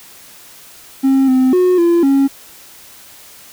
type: tone with pitch steps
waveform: triangle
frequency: 268.4 / 258.6 / 363.7 / 341.8 / 274.4 Hz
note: C4 / C4 / F#4 / F4 / C#4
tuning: +44 / -20 / -30 / -37 / -17 cents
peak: -6 dBFS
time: 1.03-2.28 s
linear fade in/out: 20 ms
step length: 250 ms
effects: tanh soft clip ceiling -2 dBFS + white hiss -40 dBFS RMS until 3.52 s